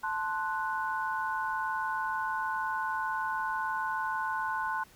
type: chord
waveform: sine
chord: F# diminished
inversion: first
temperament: equal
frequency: 880 / 1046.5 / 1480 Hz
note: A5 / C6 / F#6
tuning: 0 / 0 / 0 cents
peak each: -34 dBFS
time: 0.03-4.84 s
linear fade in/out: 10 ms
effects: pink hiss -58 dBFS RMS until 4.95 s